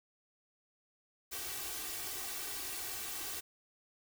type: noise with comb filter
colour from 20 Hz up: white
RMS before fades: -41 dBFS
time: 1.31-3.41 s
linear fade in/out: 20 ms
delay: 2.6 ms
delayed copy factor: +0.85
effects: none